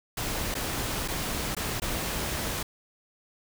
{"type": "noise with dropouts", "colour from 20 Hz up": "pink", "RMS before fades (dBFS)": -31, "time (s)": [0.17, 2.63], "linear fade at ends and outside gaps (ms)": 5, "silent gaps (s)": [[0.543, 0.55], [1.079, 1.083], [1.55, 1.566], [1.8, 1.819]], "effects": []}